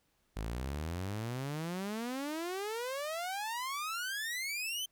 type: exponential sweep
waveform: sawtooth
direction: up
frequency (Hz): 50.8 to 3136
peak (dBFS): -32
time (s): 0.36-4.86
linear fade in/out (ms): 10
effects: pink hiss -75 dBFS RMS until 4.91 s